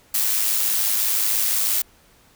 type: noise with amplitude modulation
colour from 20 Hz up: blue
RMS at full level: -19 dBFS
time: 0.14-1.82 s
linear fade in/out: 5 ms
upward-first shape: sine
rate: 106 Hz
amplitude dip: 40%
effects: pink hiss -55 dBFS RMS until 2.35 s